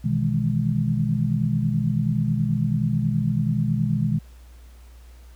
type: chord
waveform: sine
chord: E major seventh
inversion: second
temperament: equal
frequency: 123.47 / 155.56 / 164.81 / 207.7 Hz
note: B2 / D#3 / E3 / G#3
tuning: 0 / 0 / 0 / 0 cents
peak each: -24 / -24 / -28 / -25 dBFS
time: 0.04-4.19 s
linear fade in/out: 10 ms
effects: added 60 Hz sine -43 dBFS peak until 5.35 s + pink hiss -57 dBFS RMS until 5.35 s